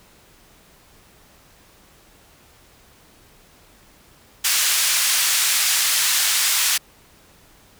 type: band-pass noise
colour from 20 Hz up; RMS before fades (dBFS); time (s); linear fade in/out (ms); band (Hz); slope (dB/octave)
white; -19; 4.44-6.78; 10; 1500 to 10000; 12
effects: pink hiss -52 dBFS RMS until 7.79 s